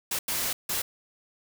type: noise bursts at uneven times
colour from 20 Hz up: white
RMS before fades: -29 dBFS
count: 3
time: 0.11-0.19 / 0.28-0.53 / 0.69-0.82 s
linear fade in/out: 5 ms
effects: none